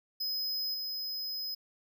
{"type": "tone with level steps", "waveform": "square", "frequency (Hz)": 5060, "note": "D#8", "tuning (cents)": 28, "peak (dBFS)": [-32, -35], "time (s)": [0.2, 1.55], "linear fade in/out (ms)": 10, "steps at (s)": 0.74, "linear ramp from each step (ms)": 2, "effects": []}